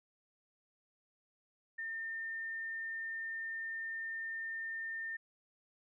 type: tone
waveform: sine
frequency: 1810 Hz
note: A6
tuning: 48 cents sharp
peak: -38 dBFS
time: 1.78-5.17 s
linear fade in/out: 10 ms
effects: none